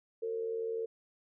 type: tone with amplitude modulation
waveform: sine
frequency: 452.8 Hz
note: A4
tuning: 50 cents sharp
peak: -30 dBFS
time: 0.22-0.86 s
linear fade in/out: 10 ms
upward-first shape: sine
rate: 80.3 Hz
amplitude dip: 60%
effects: none